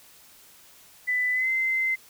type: tone with pitch glide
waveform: sine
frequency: 1995 to 2069 Hz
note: B6 to C7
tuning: +17 to -20 cents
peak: -22 dBFS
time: 1.07-1.96 s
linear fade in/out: 20 ms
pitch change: +63 cents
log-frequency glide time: 1.33-1.49 s
effects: white hiss -53 dBFS RMS until 2.09 s